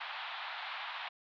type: band-pass noise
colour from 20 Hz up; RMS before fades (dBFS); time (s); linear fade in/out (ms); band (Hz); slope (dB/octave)
pink; -42; 0-1.09; 10; 740 to 3900; 48
effects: none